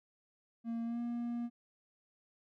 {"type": "tone with pitch glide", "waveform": "triangle", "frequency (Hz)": [230.9, 237.5], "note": ["A#3", "A#3"], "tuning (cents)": [-16, 33], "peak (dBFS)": -33, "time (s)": [0.64, 1.5], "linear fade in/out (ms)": 50, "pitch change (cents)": 49, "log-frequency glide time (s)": [0.84, 1], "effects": []}